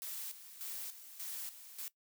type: noise with tremolo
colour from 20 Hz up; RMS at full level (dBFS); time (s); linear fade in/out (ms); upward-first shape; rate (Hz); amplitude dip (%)
blue; -43; 0.02-1.88; 0; square; 1.7; 70
effects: noise-tail reverb RT60 0.1 s tail -19 dB re dry